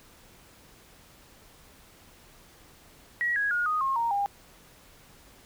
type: tone with pitch steps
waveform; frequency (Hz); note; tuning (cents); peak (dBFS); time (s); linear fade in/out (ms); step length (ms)
sine; 1915 / 1657.5 / 1434.6 / 1241.7 / 1074.8 / 930.2 / 805.2; A#6 / G#6 / F6 / D#6 / C6 / A#5 / G5; +46 / -4 / +46 / -4 / +46 / -4 / +46; -24; 3.21-4.26; 0; 150
effects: pink hiss -55 dBFS RMS until 5.45 s